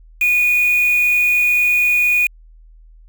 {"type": "tone with quantisation", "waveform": "sine", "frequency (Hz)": 2459, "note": "D#7", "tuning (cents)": -21, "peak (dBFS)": -12, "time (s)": [0.21, 2.27], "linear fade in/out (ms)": 5, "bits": 4, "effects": ["added 40 Hz sine -41 dBFS peak until 3.08 s"]}